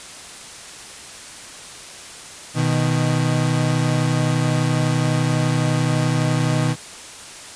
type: tone pair together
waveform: 35% pulse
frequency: 123.76 / 155.56 Hz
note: B2 / D#3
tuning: +4 / 0 cents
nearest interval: major third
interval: 396 cents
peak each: -18 dBFS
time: 2.54-6.76 s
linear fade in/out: 50 ms
effects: white hiss -37 dBFS RMS until 7.55 s + resampled to 22050 Hz